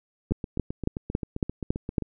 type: two click trains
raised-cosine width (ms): 3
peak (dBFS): -18 / -10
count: 14 / 7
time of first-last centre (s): 0.31-2.023 / 0.32-1.982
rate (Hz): 7.59 / 3.61
effects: none